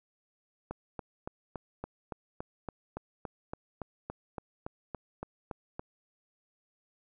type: click train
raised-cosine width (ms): 1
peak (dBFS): -23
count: 19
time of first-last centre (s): 0.71-5.795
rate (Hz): 3.54
effects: none